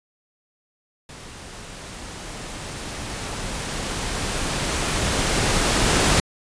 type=noise with level ramp; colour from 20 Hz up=pink; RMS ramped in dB=-40 to -17 dBFS; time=1.09-6.2 s; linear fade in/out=2 ms; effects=resampled to 22050 Hz